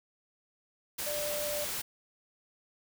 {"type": "tone in noise", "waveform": "sine", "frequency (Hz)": 591, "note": "D5", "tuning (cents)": 11, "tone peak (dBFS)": -34, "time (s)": [1.06, 1.65], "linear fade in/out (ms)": 10, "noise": "white", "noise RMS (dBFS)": -36, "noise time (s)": [0.98, 1.82], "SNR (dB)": -1, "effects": []}